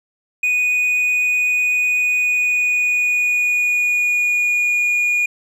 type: tone with pitch glide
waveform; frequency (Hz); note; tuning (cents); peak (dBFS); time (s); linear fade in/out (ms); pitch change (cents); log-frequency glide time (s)
triangle; 2477 to 2441; D#7 to D#7; -8 to -34; -13; 0.43-5.26; 5; -26; 2.02-4.82
effects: none

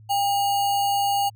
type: tone with sample-and-hold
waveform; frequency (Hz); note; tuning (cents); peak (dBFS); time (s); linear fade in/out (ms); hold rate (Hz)
sine; 801; G5; +37; -19; 0.09-1.3; 20; 3675
effects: added 108 Hz sine -45 dBFS peak until 1.35 s

